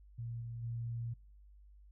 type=tone with level steps; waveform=sine; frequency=117 Hz; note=A#2; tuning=7 cents sharp; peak=-39 / -41 / -37 dBFS; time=0.18-1.14 s; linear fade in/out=10 ms; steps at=0.4 / 0.62 s; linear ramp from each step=20 ms; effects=noise-tail reverb RT60 0.5 s tail -26 dB re dry + added 50 Hz sine -56 dBFS peak until 1.91 s